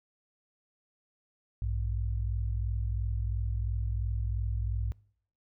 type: tone pair together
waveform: sine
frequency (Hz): 58.88 / 101.8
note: A#1 / G#2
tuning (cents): +18 / -34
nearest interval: major sixth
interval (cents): 948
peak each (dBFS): -30 / -33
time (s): 1.62-4.92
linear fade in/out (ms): 0
effects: noise-tail reverb RT60 0.6 s tail -24 dB re dry